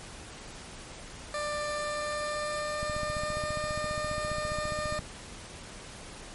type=tone with pitch glide; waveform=20% pulse; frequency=594 to 605.1 Hz; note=D5 to D#5; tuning=+20 to -48 cents; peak=-26 dBFS; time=1.34-4.99 s; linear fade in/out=2 ms; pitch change=+32 cents; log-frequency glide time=1.69-3.54 s
type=click train; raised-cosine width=5 ms; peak=-25 dBFS; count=33; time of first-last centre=2.83-4.992 s; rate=14.8 Hz
effects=pink hiss -45 dBFS RMS until 6.34 s + MP3 48 kbps